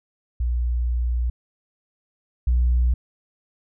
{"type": "tone pair in turn", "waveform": "sine", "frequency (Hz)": [60.2, 61.01], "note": ["B1", "B1"], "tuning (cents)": [-44, -20], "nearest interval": "unison", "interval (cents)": 24, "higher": "second", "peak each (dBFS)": [-19, -14], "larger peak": "second", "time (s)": [[0.4, 1.3], [2.47, 2.94]], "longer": "first", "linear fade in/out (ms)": 5, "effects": ["tanh soft clip ceiling -13 dBFS"]}